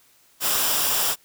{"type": "noise with comb filter", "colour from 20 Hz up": "white", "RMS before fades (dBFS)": -22, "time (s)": [0.4, 1.16], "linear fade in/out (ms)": 50, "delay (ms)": 0.47, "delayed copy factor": -0.5, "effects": ["white hiss -58 dBFS RMS until 1.24 s"]}